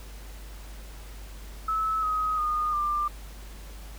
sine tone with pitch steps, 1300 / 1262.3 / 1225.6 / 1190 Hz, E6 / D#6 / D#6 / D6, -24 / +25 / -27 / +22 cents, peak -24 dBFS, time 1.68-3.08 s, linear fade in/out 5 ms, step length 350 ms, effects added 50 Hz sine -40 dBFS peak until 3.98 s + pink hiss -49 dBFS RMS until 3.98 s

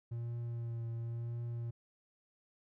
triangle tone with vibrato, 117 Hz, A#2, 7 cents sharp, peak -35 dBFS, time 0.11-1.71 s, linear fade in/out 10 ms, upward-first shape triangle, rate 0.95 Hz, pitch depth 24 cents each way, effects none

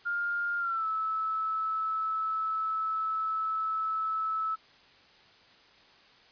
sine tone with pitch glide, 1407 to 1305.2 Hz, F6 to E6, +12 to -18 cents, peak -28 dBFS, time 0.05-4.56 s, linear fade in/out 20 ms, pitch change -130 cents, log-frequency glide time 0.58-0.86 s, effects white hiss -58 dBFS RMS until 6.31 s + resampled to 11025 Hz

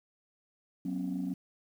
sine chord, F# suspended fourth, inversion none, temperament equal with one note detuned, 185 / 246.9 / 272.6 Hz, F#3 / B3 / C#4, 0 / 0 / -29 cents, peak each -34 / -38 / -34 dBFS, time 0.85-1.34 s, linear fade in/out 5 ms, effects tanh soft clip ceiling -26 dBFS + 10-bit

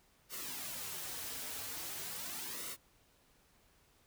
white noise with flanger, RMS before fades -43 dBFS, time 0.29-2.77 s, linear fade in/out 50 ms, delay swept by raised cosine 1.2 to 5.7 ms, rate 0.42 Hz, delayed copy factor -0.65, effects pink hiss -69 dBFS RMS until 4.06 s

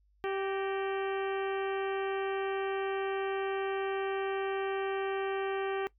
harmonic tone with a mistuned harmonic, 389.5 Hz, G4, 11 cents flat, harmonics 1 / 2 / 3 / 4 / 5 / 6 / 7 / 8, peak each -32 / -38 / -42 / -44 / -46 / -48 / -49 / -50 dBFS, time 0.24-5.87 s, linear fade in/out 0 ms, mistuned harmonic 5, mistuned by -71 cents, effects noise-tail reverb RT60 0.1 s tail -19 dB re dry + added 50 Hz sine -65 dBFS peak until 5.98 s

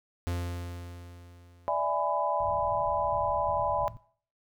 45% pulse tone with exponential decay, 87.31 Hz, F2, in tune, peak -28 dBFS, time 0.27-2.3 s, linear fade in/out 0 ms, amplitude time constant 440 ms
sine chord, E dominant seventh, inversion third, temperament equal with one note detuned, 587.3 / 659.3 / 830.6 / 999.2 Hz, D5 / E5 / G#5 / B5, 0 / 0 / 0 / +20 cents, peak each -31 dBFS, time 1.68-3.88 s, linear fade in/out 0 ms
white low-pass noise, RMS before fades -43 dBFS, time 2.4-3.97 s, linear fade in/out 0 ms, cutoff 130 Hz, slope 24 dB/octave
effects noise-tail reverb RT60 0.5 s tail -21 dB re dry

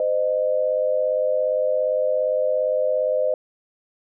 sine tone pair together, 515 / 612.4 Hz, C5 / D#5, -28 / -28 cents, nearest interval minor third, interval 300 cents, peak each -21 dBFS, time 0-3.34 s, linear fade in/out 2 ms, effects none

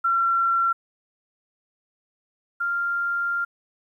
sine tone pair in turn, 1362 / 1393 Hz, F6 / F6, -44 / -5 cents, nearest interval unison, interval 39 cents, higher second, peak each -18 / -22 dBFS, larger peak first, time 0.04-0.73 / 2.6-3.45 s, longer second, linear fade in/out 10 ms, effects 10-bit

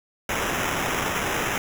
white noise with sample-and-hold, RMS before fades -26 dBFS, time 0.29-1.58 s, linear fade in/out 2 ms, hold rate 4410 Hz, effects none

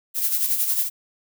violet noise with tremolo, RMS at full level -20 dBFS, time 0.14-0.9 s, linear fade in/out 50 ms, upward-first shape sine, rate 11 Hz, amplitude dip 55%, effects none

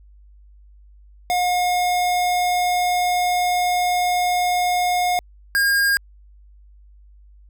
square tone pair in turn, 718 / 1618.9 Hz, F5 / G#6, +48 / -45 cents, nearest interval octave + major second, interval 1407 cents, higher second, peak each -18 / -16 dBFS, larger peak second, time 1.3-5.19 / 5.55-5.97 s, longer first, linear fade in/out 0 ms, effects added 50 Hz sine -45 dBFS peak until 7.49 s

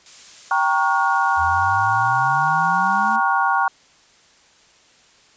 blue noise, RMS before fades -38 dBFS, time 0.06-3.16 s, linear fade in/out 2 ms
sine chord, G half-diminished seventh, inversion none, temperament equal with one note detuned, 784 / 932.3 / 1108.7 / 1433.7 Hz, G5 / Bb5 / Db6 / F6, 0 / 0 / 0 / +45 cents, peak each -21 dBFS, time 0.51-3.68 s, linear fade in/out 2 ms
sine exponential sweep, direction up, 80 to 230.8 Hz, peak -28 dBFS, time 1.36-3.21 s, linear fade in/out 50 ms
effects white hiss -53 dBFS RMS until 5.36 s + resampled to 16000 Hz

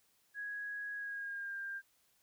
sine tone with pitch glide, 1661.2 to 1594.5 Hz, G#6 to G6, 0 to +29 cents, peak -39 dBFS, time 0.34-1.82 s, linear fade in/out 50 ms, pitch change -71 cents, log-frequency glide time 0.95-1.57 s, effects white hiss -73 dBFS RMS until 2.22 s

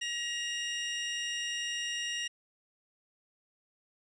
35% pulse tone pair together, 1900 / 2829 Hz, A#6 / F7, +33 / +22 cents, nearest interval perfect fifth, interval 689 cents, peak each -36 / -33 dBFS, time 0.01-2.28 s, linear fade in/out 10 ms, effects resampled to 22050 Hz

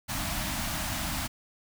pink band-stop noise, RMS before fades -32 dBFS, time 0.08-1.28 s, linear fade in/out 20 ms, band 320 to 590 Hz, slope 96 dB/octave, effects none

